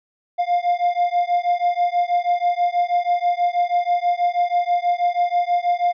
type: beating tone pair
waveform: triangle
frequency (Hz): 701 / 707.2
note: F5 / F5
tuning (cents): +6 / +22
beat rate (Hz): 6.2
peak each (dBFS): -18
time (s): 0.38-5.93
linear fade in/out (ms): 20
effects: resampled to 11025 Hz